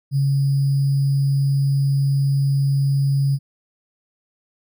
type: tone with sample-and-hold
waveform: sine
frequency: 138.59 Hz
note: C#3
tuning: in tune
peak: -15 dBFS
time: 0.11-3.39 s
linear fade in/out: 50 ms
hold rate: 4900 Hz
effects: none